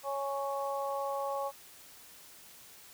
harmonic tone, 277.2 Hz, C#4, in tune, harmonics 2 / 3 / 4, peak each -35 / -37 / -38 dBFS, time 0.03-1.52 s, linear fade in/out 50 ms, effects white hiss -54 dBFS RMS until 2.93 s

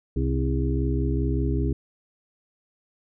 harmonic tone with a mistuned harmonic, 65.2 Hz, C2, 5 cents flat, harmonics 1 / 2 / 4 / 5 / 6, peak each -24 / -27 / -30 / -31 / -32 dBFS, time 0.16-1.73 s, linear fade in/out 5 ms, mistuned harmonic 6, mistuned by +73 cents, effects none

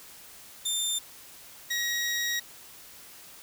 20% pulse tone pair in turn, 3585 / 1899.1 Hz, A7 / A#6, +32 / +32 cents, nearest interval major seventh, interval 1100 cents, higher first, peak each -21 / -22 dBFS, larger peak first, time 0.65-0.99 / 1.7-2.4 s, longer second, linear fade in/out 10 ms, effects white hiss -49 dBFS RMS until 3.42 s

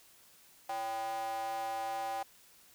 square tone with high-pass filter, 112.2 Hz, A2, 34 cents sharp, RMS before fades -37 dBFS, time 0.69-2.23 s, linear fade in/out 5 ms, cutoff 730 Hz, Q 9.9, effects white hiss -61 dBFS RMS until 2.74 s

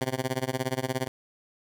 10% pulse tone with tremolo, 130 Hz, C3, 11 cents flat, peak -16 dBFS, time 0.01-1.08 s, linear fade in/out 2 ms, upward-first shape sine, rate 17 Hz, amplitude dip 95%, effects none

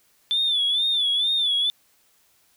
sine tone with vibrato, 3500 Hz, A7, 10 cents flat, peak -18 dBFS, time 0.31-1.7 s, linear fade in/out 0 ms, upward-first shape sine, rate 2.2 Hz, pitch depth 93 cents each way, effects tanh soft clip ceiling -15 dBFS + white hiss -62 dBFS RMS until 2.56 s

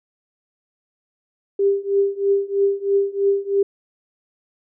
sine tone with tremolo, 397.4 Hz, G4, 24 cents sharp, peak -12 dBFS, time 1.59-3.63 s, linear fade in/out 5 ms, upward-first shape triangle, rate 3.1 Hz, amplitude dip 95%, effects none

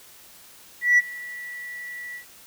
sine tone with ADSR envelope, 1952 Hz, B6, 21 cents flat, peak -10 dBFS, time 0.81-2.25 s, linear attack 170 ms, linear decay 30 ms, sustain -23 dB, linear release 96 ms, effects tanh soft clip ceiling -11 dBFS + white hiss -49 dBFS RMS until 2.46 s

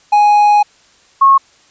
triangle / sine tone pair in turn, 830.6 / 1090 Hz, G#5 / C#6, 0 / -29 cents, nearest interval perfect fourth, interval 471 cents, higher second, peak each -4 dBFS, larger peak neither, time 0.12-0.63 / 1.21-1.38 s, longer first, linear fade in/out 10 ms, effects white hiss -49 dBFS RMS until 1.7 s + resampled to 16000 Hz

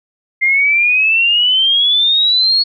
sine exponential sweep, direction up, 2093 to 4378 Hz, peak -9 dBFS, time 0.41-2.64 s, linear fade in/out 20 ms, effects none

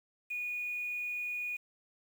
sine tone with quantisation, 2458 Hz, D#7, 22 cents flat, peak -34 dBFS, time 0.3-1.57 s, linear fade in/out 10 ms, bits 9, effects none

